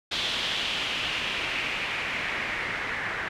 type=noise with low-pass filter sweep; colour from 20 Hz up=white; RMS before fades=-30 dBFS; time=0.11-3.29 s; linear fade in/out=10 ms; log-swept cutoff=3500 to 1800 Hz; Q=2.9; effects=none